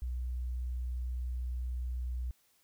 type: tone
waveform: sine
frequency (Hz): 61.8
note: B1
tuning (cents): +2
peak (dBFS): -33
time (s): 0.02-2.31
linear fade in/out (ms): 0
effects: white hiss -70 dBFS RMS until 2.63 s